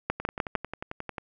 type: two click trains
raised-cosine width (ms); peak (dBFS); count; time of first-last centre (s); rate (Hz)
0.5; -10 / -19; 4 / 12; 0.1-0.552 / 0.2-1.182; 6.63 / 11.2
effects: none